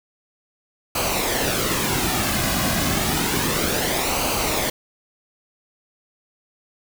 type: noise with flanger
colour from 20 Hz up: pink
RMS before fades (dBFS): -22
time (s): 0.95-4.7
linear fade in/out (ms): 5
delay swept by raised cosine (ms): 0.55 to 2.25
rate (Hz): 0.3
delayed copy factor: -0.55
effects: none